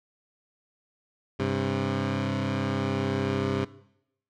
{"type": "tone pair together", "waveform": "15% pulse", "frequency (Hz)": [100, 133.48], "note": ["G2", "C3"], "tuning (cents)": [35, 35], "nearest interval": "perfect fourth", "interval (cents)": 500, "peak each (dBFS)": -22, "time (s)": [1.39, 3.65], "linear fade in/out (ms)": 10, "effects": ["noise-tail reverb RT60 0.8 s tail -19 dB re dry", "low-pass 4000 Hz 12 dB/octave"]}